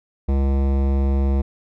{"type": "tone with hard clipping", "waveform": "sine", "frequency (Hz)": 68.2, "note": "C#2", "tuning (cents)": -28, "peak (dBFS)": -18, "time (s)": [0.28, 1.42], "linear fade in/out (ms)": 10, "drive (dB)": 17, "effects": []}